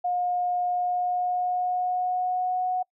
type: tone with pitch glide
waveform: sine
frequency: 716 to 734.4 Hz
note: F5 to F#5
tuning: +43 to -13 cents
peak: -23 dBFS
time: 0.04-2.83 s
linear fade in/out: 10 ms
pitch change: +44 cents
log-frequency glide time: 0.65-2.69 s
effects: noise-tail reverb RT60 0.1 s tail -26 dB re dry